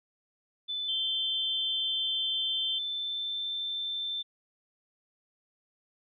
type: tone with pitch glide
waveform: sine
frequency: 3511 to 3554 Hz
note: A7 to A7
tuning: -4 to +17 cents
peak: -31 dBFS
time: 0.68-4.23 s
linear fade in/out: 20 ms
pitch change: +21 cents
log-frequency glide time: 2.31-3.49 s
type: tone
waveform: sine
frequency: 3137 Hz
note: G7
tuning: 1 cent sharp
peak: -30 dBFS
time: 0.88-2.79 s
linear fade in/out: 10 ms
effects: none